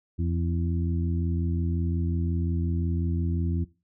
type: harmonic tone with a mistuned harmonic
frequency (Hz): 85.6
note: F2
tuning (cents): -34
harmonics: 1 / 2 / 3 / 4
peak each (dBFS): -25 / -31 / -35 / -37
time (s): 0.18-3.65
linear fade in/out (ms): 20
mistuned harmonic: 4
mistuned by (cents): -38
effects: noise-tail reverb RT60 0.3 s tail -19 dB re dry